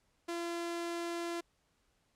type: tone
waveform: sawtooth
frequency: 341.2 Hz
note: F4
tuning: 40 cents flat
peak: -32 dBFS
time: 0.28-1.41 s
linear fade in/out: 10 ms
effects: pink hiss -75 dBFS RMS until 2.15 s + low-pass 10000 Hz 12 dB/octave